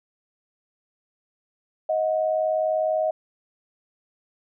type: tone pair together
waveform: sine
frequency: 629 / 729 Hz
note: D#5 / F#5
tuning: +19 / -26 cents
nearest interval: minor third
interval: 255 cents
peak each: -21 / -27 dBFS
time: 1.89-3.11 s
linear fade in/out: 5 ms
effects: none